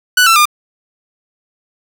sawtooth tone with pitch steps, 1485 / 1338.4 / 1206.2 Hz, F#6 / E6 / D6, +6 / +26 / +46 cents, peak -3 dBFS, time 0.17-0.455 s, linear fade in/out 5 ms, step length 95 ms, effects none

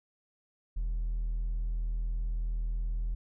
sine tone with hard clipping, 40.74 Hz, E1, 20 cents flat, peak -30 dBFS, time 0.76-3.15 s, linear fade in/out 10 ms, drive 2 dB, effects none

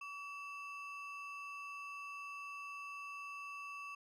triangle ring-modulated tone, 1900 Hz, A#6, 33 cents sharp, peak -40 dBFS, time 0.01-3.95 s, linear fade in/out 5 ms, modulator 759 Hz, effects none

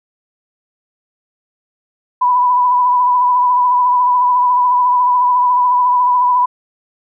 sine tone with vibrato, 990 Hz, B5, 4 cents sharp, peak -9 dBFS, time 2.21-6.46 s, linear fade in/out 10 ms, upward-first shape triangle, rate 14 Hz, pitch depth 35 cents each way, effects none

